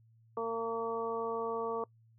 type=harmonic tone; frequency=228.4 Hz; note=A#3; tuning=35 cents flat; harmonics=1 / 2 / 3 / 4 / 5; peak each=-46 / -34 / -43 / -41 / -39 dBFS; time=0.37-1.84 s; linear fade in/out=2 ms; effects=noise-tail reverb RT60 0.1 s tail -24 dB re dry + added 113 Hz sine -61 dBFS peak until 2.18 s